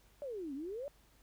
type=exponential two-way sweep; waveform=sine; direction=down then up; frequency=598 to 261.6 to 598 Hz; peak=-39 dBFS; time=0.22-0.88 s; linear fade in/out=0 ms; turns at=0.54 s; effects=added 50 Hz sine -67 dBFS peak until 1.22 s + pink hiss -68 dBFS RMS until 1.22 s